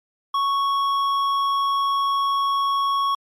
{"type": "tone with hard clipping", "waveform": "triangle", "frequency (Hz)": 1108.7, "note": "C#6", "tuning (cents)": 0, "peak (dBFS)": -20, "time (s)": [0.34, 3.15], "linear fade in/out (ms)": 5, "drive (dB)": 11, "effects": ["MP3 64 kbps"]}